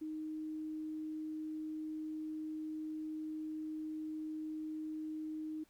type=tone; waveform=sine; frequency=311.1 Hz; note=D#4; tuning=in tune; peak=-39 dBFS; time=0.01-5.64 s; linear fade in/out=10 ms; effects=pink hiss -71 dBFS RMS until 5.69 s